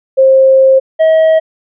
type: tone pair in turn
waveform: sine / triangle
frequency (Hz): 531 / 639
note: C5 / D#5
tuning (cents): +25 / +46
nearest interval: minor third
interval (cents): 321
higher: second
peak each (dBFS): -3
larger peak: neither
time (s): 0.17-0.8 / 0.99-1.4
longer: first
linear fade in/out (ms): 20
effects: resampled to 8000 Hz